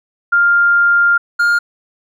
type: tone pair in turn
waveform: sine / triangle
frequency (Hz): 1400 / 1410.6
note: F6 / F6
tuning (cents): +4 / +17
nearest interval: unison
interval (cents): 13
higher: second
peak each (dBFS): -8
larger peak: neither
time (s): 0.32-1.18 / 1.39-1.59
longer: first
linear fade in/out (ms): 10
effects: none